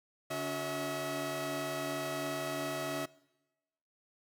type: tone cluster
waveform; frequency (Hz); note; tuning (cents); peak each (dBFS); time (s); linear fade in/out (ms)
sawtooth; 142.7 / 282.6 / 364 / 645; D3 / C#4 / F#4 / E5; -49 / +34 / -28 / -38; -40 / -37 / -39 / -33; 0.3-3.06; 10
effects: noise-tail reverb RT60 1.0 s tail -22 dB re dry